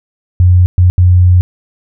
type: tone bursts at uneven times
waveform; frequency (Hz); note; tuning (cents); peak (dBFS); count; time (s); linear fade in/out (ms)
sine; 90; F#2; -47; -3; 3; 0.4-0.66 / 0.78-0.9 / 0.98-1.41; 0
effects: none